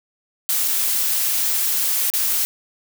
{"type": "noise with dropouts", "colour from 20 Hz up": "blue", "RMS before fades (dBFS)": -20, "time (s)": [0.49, 2.45], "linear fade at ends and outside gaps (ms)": 0, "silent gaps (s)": [[0.678, 0.682], [2.101, 2.137]], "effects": []}